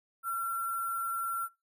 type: tone with sample-and-hold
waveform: sine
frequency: 1361 Hz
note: F6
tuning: 45 cents flat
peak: -30 dBFS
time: 0.23-1.49 s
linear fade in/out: 50 ms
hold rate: 11025 Hz
effects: noise-tail reverb RT60 0.2 s tail -19 dB re dry